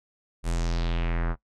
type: tone with low-pass filter sweep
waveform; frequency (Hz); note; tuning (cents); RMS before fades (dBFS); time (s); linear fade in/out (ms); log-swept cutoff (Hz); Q
square; 42.25; E1; +43; -26; 0.43-1.36; 50; 10000 to 1300; 2.4
effects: noise-tail reverb RT60 0.1 s tail -19 dB re dry